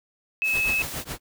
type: tone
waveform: sine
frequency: 2590 Hz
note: E7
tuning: 31 cents flat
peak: -21 dBFS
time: 0.42-0.82 s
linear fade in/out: 0 ms
type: high-pass noise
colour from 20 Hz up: white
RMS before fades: -36 dBFS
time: 0.43-1.05 s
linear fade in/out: 50 ms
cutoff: 160 Hz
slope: 12 dB/octave
type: noise with tremolo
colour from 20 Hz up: pink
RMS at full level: -31 dBFS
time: 0.52-1.2 s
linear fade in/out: 50 ms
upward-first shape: triangle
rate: 7.1 Hz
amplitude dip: 100%
effects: none